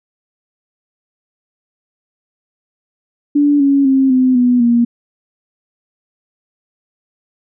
sine tone with pitch steps, 289.8 / 278.3 / 267.3 / 256.7 / 246.5 / 236.8 Hz, D4 / C#4 / C4 / C4 / B3 / A#3, -23 / +7 / +37 / -33 / -3 / +27 cents, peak -8 dBFS, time 3.35-4.85 s, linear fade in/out 10 ms, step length 250 ms, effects none

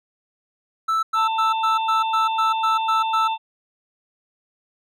triangle tone bursts, 1318.5 Hz, E6, in tune, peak -16 dBFS, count 10, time 0.88-3.28 s, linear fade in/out 10 ms, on 150 ms, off 100 ms
harmonic tone, 891 Hz, A5, 22 cents sharp, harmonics 1 / 3 / 4, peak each -21 / -34 / -33 dBFS, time 1.14-3.38 s, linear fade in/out 50 ms
effects none

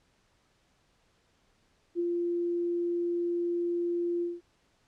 sine tone with ADSR envelope, 346.1 Hz, F4, 16 cents flat, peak -25 dBFS, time 1.95-4.41 s, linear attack 44 ms, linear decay 22 ms, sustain -2 dB, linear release 190 ms, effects pink hiss -69 dBFS RMS until 4.87 s + low-pass 7000 Hz 12 dB/octave

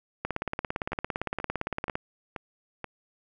two click trains, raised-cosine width 0.5 ms, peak -14 / -19 dBFS, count 31 / 5, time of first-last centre 0.25-1.955 / 0.92-2.843 s, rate 17.6 / 2.08 Hz, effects none

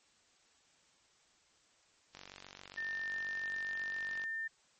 click train, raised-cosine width 0.2 ms, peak -31 dBFS, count 100, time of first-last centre 2.15-4.239 s, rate 47.4 Hz
sine tone, 1800 Hz, A6, 39 cents sharp, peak -36 dBFS, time 2.77-4.48 s, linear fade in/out 10 ms
effects white hiss -69 dBFS RMS until 4.79 s + MP3 32 kbps

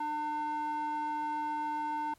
square tone with band-pass filter, 301.2 Hz, D4, 44 cents sharp, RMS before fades -34 dBFS, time 0-2.14 s, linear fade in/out 5 ms, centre 940 Hz, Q 3.5, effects pink hiss -65 dBFS RMS until 2.18 s + MP3 64 kbps

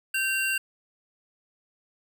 square tone pair together, 1557 / 2762 Hz, G6 / F7, -12 / -20 cents, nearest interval minor seventh, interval 992 cents, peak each -29 / -27 dBFS, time 0.14-0.58 s, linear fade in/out 5 ms, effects none

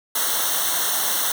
white noise with comb filter, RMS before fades -22 dBFS, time 0.15-1.32 s, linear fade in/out 5 ms, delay 0.41 ms, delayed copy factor -0.9, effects none

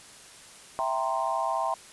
sine chord, C dominant seventh, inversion first, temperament equal, 659.3 / 784 / 932.3 / 1046.5 Hz, E5 / G5 / Bb5 / C6, 0 / 0 / 0 / 0 cents, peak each -31 dBFS, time 0.79-1.74 s, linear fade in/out 0 ms, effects white hiss -49 dBFS RMS until 1.92 s + resampled to 24000 Hz

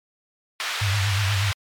white band-pass noise, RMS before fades -28 dBFS, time 0.6-1.53 s, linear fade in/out 0 ms, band 980 to 3400 Hz, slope 12 dB/octave
sine tone with vibrato, 99.7 Hz, G2, 30 cents sharp, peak -20 dBFS, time 0.81-1.52 s, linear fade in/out 10 ms, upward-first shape sine, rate 8.3 Hz, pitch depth 88 cents each way
effects MP3 96 kbps

